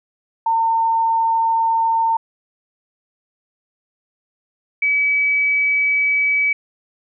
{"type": "tone pair in turn", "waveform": "sine", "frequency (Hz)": [907, 2285], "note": ["A#5", "D7"], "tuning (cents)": [-48, -48], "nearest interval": "octave + major third", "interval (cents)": 1600, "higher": "second", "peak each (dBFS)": -14, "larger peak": "neither", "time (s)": [[0.46, 2.17], [4.82, 6.53]], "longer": "neither", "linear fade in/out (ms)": 5, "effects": []}